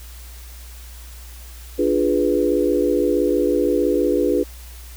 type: chord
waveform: sine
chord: D diminished seventh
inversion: none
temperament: equal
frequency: 293.7 / 349.2 / 415.3 / 493.9 Hz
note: D4 / F4 / Ab4 / Cb5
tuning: 0 / 0 / 0 / 0 cents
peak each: -21 dBFS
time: 1.78-4.44 s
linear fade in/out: 20 ms
effects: added 60 Hz sine -36 dBFS peak until 4.96 s + white hiss -44 dBFS RMS until 4.96 s